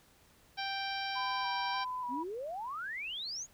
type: harmonic tone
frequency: 784 Hz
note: G5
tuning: in tune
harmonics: 1 / 2 / 3 / 4 / 5 / 6 / 7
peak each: -38 / -41 / -43 / -44 / -45 / -46 / -46 dBFS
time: 0.57-1.85 s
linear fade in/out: 20 ms
type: tone with vibrato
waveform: sine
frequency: 990 Hz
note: B5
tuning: 4 cents sharp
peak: -35 dBFS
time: 1.15-2.24 s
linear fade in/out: 20 ms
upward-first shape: square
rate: 1.7 Hz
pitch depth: 29 cents each way
type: exponential sweep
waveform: sine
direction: up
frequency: 235.8 to 7000 Hz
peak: -37 dBFS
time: 2.08-3.47 s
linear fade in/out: 50 ms
effects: pink hiss -64 dBFS RMS until 3.53 s